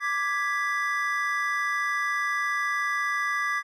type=chord; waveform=triangle; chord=G# diminished; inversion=second; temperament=equal; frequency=1174.7 / 1661.2 / 1975.5 Hz; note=D6 / G#6 / B6; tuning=0 / 0 / 0 cents; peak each=-27 / -28 / -27 dBFS; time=0-3.63 s; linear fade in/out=50 ms; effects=none